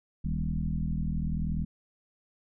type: tone with frequency modulation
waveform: sine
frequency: 107.4 Hz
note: A2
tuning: 41 cents flat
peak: -27 dBFS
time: 0.24-1.65 s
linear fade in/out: 10 ms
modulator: 40.6 Hz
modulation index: 2.6
effects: none

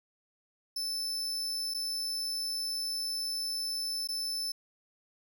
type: tone with dropouts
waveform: 40% pulse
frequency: 5274 Hz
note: E8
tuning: in tune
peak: -31 dBFS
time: 0.76-4.52 s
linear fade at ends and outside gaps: 5 ms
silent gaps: 1.739-1.745 / 4.074-4.087 s
effects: 12-bit

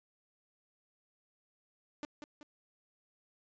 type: tone with echo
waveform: sawtooth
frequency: 297 Hz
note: D4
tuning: 20 cents sharp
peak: -35 dBFS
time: 2.03-2.05 s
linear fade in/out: 0 ms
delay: 190 ms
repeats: 2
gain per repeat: -6 dB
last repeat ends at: 2.43 s
effects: resampled to 16000 Hz

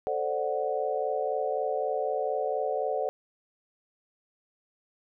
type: chord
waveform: sine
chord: D dominant seventh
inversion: second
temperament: equal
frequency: 440 / 523.3 / 587.3 / 740 Hz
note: A4 / C5 / D5 / F#5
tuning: 0 / 0 / 0 / 0 cents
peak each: -32 dBFS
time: 0.07-3.09 s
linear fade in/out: 0 ms
effects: none

